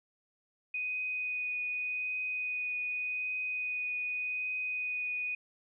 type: tone with vibrato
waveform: sine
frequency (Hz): 2489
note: D#7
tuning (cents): 0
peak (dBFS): -32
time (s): 0.74-5.35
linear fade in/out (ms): 5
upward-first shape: triangle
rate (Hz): 0.85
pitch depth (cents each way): 11
effects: none